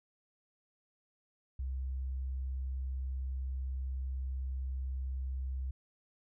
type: tone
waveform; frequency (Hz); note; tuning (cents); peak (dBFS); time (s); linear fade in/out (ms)
sine; 65.41; C2; 0; -34; 1.59-5.71; 5
effects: none